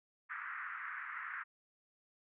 pink band-pass noise, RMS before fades -44 dBFS, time 0.29-1.44 s, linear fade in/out 20 ms, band 1200 to 2000 Hz, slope 48 dB/octave, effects none

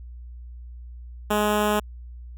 10% pulse tone with notch filter, 209.7 Hz, G#3, 17 cents sharp, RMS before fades -22 dBFS, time 1.3-1.8 s, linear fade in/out 10 ms, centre 4800 Hz, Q 1.5, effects added 60 Hz sine -37 dBFS peak until 2.37 s

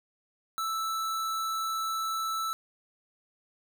square tone, 1318 Hz, E6, 1 cent flat, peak -30 dBFS, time 0.58-2.53 s, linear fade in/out 0 ms, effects none

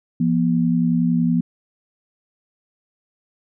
sine tone pair together, 171.05 / 241.9 Hz, F3 / B3, -36 / -36 cents, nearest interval tritone, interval 600 cents, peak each -18 dBFS, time 0.2-1.41 s, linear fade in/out 5 ms, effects none

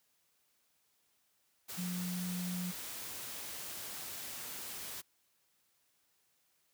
sine tone in noise, 179.6 Hz, F3, 49 cents sharp, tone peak -36 dBFS, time 1.77-2.72 s, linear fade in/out 20 ms, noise white, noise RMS -44 dBFS, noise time 1.68-5.02 s, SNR +5 dB, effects white hiss -75 dBFS RMS until 6.73 s + high-pass 60 Hz 12 dB/octave

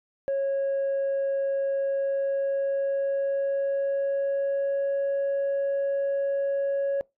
sine tone with pitch glide, 549 to 555.4 Hz, C#5 to C#5, -17 to +3 cents, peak -21 dBFS, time 0.28-7.01 s, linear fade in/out 0 ms, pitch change +20 cents, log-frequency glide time 1.67-4.93 s, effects noise-tail reverb RT60 0.2 s tail -24 dB re dry + tanh soft clip ceiling -22 dBFS

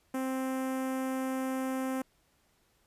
sawtooth tone with notch filter, 262.1 Hz, C4, 3 cents sharp, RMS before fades -33 dBFS, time 0.14-2.02 s, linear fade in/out 5 ms, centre 4100 Hz, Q 0.59, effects pink hiss -70 dBFS RMS until 2.86 s + resampled to 32000 Hz

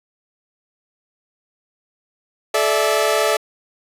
sawtooth chord, A suspended fourth, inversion none, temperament equal with one note detuned, 431.4 / 587.3 / 659.3 Hz, A4 / D5 / E5, -34 / 0 / 0 cents, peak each -16 dBFS, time 2.54-3.37 s, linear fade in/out 5 ms, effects resampled to 32000 Hz

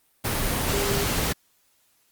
sine tone in noise, 401.1 Hz, G4, 40 cents sharp, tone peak -27 dBFS, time 0.73-1.05 s, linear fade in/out 10 ms, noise pink, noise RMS -25 dBFS, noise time 0.24-1.33 s, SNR -5 dB, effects white hiss -65 dBFS RMS until 2.11 s + Opus 32 kbps

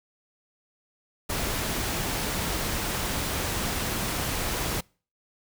pink noise, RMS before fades -29 dBFS, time 1.29-4.81 s, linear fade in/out 10 ms, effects noise-tail reverb RT60 0.4 s tail -26 dB re dry

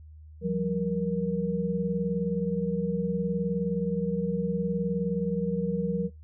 sine tone cluster, 171.9 / 191.2 / 470.1 Hz, F3 / G3 / A#4, -27 / -43 / +15 cents, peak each -30 dBFS, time 0.41-6.1 s, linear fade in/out 50 ms, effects noise-tail reverb RT60 0.2 s tail -23 dB re dry + added 77 Hz sine -45 dBFS peak until 6.23 s

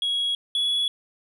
sine tone pair in turn, 3322 / 3382 Hz, G#7 / G#7, 0 / +31 cents, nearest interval unison, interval 31 cents, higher second, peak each -20 / -18 dBFS, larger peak second, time 0.02-0.35 / 0.55-0.88 s, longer neither, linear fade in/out 2 ms, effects tanh soft clip ceiling -20 dBFS

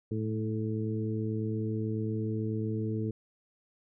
harmonic tone with a mistuned harmonic, 109.1 Hz, A2, 14 cents flat, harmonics 1 / 2 / 3 / 4, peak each -32 / -35 / -37 / -38 dBFS, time 0.11-3.11 s, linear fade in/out 5 ms, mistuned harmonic 1, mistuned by +26 cents, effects none

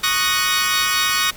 15% pulse chord, D# minor seventh, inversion third, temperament equal, 1108.7 / 1244.5 / 1480 / 1864.7 Hz, C#6 / D#6 / F#6 / A#6, 0 / 0 / 0 / 0 cents, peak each -16 dBFS, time 0.03-1.31 s, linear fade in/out 10 ms, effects pink hiss -40 dBFS RMS until 1.36 s

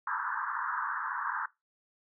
pink band-pass noise, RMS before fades -34 dBFS, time 0.07-1.46 s, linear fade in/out 5 ms, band 910 to 1700 Hz, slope 96 dB/octave, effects noise-tail reverb RT60 0.2 s tail -20 dB re dry

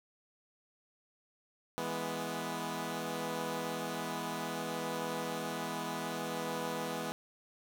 10% pulse chord, E major, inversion none, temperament equal, 164.81 / 207.7 / 246.9 Hz, E3 / G#3 / B3, 0 / 0 / 0 cents, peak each -32 / -33 / -31 dBFS, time 1.78-7.12 s, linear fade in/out 0 ms, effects none

